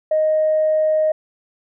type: tone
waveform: sine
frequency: 622.3 Hz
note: D#5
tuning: in tune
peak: -13 dBFS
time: 0.11-1.12 s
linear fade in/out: 5 ms
effects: tanh soft clip ceiling -9 dBFS